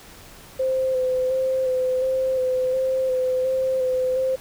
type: tone with vibrato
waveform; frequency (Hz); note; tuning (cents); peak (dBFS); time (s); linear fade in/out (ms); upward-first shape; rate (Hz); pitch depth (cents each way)
sine; 517; C5; -21; -19; 0.59-4.36; 10; square; 1.4; 19
effects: pink hiss -45 dBFS RMS until 4.4 s